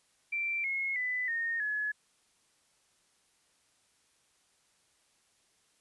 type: tone with pitch steps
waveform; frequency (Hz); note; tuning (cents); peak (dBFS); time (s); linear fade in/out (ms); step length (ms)
sine; 2349 / 2167 / 1998.2 / 1843 / 1699.8; D7 / C#7 / B6 / A#6 / G#6; 0 / -40 / +20 / -20 / +40; -30; 0.32-1.92; 10; 320
effects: white hiss -70 dBFS RMS until 5.8 s + resampled to 24000 Hz